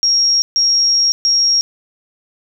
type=tone bursts at uneven times; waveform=sine; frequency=5588 Hz; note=F8; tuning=in tune; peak=-10 dBFS; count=3; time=0.03-0.42 / 0.56-1.12 / 1.25-1.61 s; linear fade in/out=0 ms; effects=none